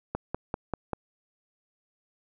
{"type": "click train", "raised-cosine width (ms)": 1, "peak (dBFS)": -15, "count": 5, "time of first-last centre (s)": [0.15, 0.933], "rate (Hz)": 5.11, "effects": []}